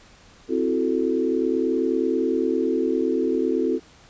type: chord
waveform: sine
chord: F# half-diminished seventh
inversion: second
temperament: equal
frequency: 261.6 / 329.6 / 370 / 440 Hz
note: C4 / E4 / F#4 / A4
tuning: 0 / 0 / 0 / 0 cents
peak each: -25 dBFS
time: 0.48-3.8 s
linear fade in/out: 50 ms
effects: pink hiss -51 dBFS RMS until 4.09 s + resampled to 16000 Hz